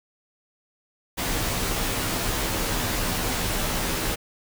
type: noise with comb filter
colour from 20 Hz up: pink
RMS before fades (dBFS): -26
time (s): 1.17-4.16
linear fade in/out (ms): 20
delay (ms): 14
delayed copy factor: -0.7
effects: none